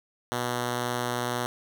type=tone; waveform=5% pulse; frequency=122 Hz; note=B2; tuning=21 cents flat; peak=-16 dBFS; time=0.32-1.46 s; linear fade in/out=0 ms; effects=none